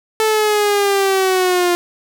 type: linear sweep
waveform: sawtooth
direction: down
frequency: 440 to 349.2 Hz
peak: -9 dBFS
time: 0.2-1.75 s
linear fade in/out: 0 ms
effects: none